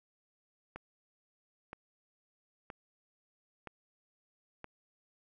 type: click train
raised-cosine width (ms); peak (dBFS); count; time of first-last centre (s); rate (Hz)
0.5; -28; 5; 0.76-4.643; 1.03
effects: none